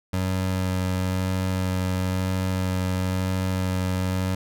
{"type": "tone with vibrato", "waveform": "25% pulse", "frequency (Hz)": 93, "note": "F#2", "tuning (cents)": 9, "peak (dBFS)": -19, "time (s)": [0.13, 4.35], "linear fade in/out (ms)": 5, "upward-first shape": "sine", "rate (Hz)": 1, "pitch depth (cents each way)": 12, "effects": []}